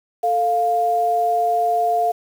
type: tone pair together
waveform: sine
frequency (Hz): 443.1 / 701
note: A4 / F5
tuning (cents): +12 / +6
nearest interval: minor sixth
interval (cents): 794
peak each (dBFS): -24 / -16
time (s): 0.23-2.12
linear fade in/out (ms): 10
effects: 7-bit